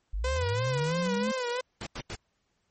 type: linear sweep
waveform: sine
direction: up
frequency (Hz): 43.86 to 222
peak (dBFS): -28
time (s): 0.13-1.32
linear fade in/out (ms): 10
type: tone with vibrato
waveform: sawtooth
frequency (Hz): 501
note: B4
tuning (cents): +25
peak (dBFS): -25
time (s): 0.24-1.61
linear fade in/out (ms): 5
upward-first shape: sine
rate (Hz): 3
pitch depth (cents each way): 83
type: noise bursts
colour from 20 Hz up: pink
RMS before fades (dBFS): -37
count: 3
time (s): 1.81-2.154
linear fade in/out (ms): 2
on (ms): 56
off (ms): 88
effects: pink hiss -75 dBFS RMS until 2.7 s + MP3 32 kbps